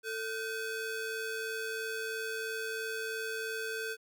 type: ring-modulated tone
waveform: 35% pulse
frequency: 993 Hz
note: B5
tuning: 9 cents sharp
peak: -30 dBFS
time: 0.03-3.97 s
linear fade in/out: 50 ms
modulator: 548 Hz
effects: 12-bit